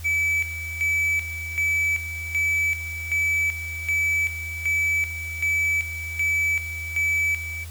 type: tone with tremolo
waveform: triangle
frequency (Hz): 2300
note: D7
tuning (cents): -37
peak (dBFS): -18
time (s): 0.04-7.65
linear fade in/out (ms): 20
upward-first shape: square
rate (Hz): 1.3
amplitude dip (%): 70
effects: added 83 Hz sine -34 dBFS peak until 7.7 s + white hiss -45 dBFS RMS until 7.7 s